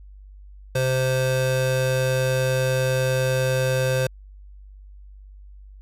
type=tone pair together; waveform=square; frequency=130 / 520 Hz; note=C3 / C5; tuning=-11 / -11 cents; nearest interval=2 octaves; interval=2400 cents; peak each=-23 dBFS; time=0.75-4.07 s; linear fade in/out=5 ms; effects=added 49 Hz sine -41 dBFS peak until 5.81 s + resampled to 32000 Hz